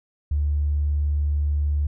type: tone with tanh clipping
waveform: triangle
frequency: 73.42 Hz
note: D2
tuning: in tune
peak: -19 dBFS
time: 0.31-1.87 s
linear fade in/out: 5 ms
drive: 4 dB
effects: none